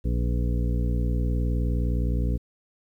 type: harmonic tone with a mistuned harmonic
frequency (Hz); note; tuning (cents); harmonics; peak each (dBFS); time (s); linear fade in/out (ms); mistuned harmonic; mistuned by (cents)
59.6; A#1; +39; 1 / 2 / 3 / 4 / 5 / 7 / 8; -23 / -29 / -33 / -35 / -37 / -40 / -41; 0.04-2.38; 20; 8; +65
effects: 10-bit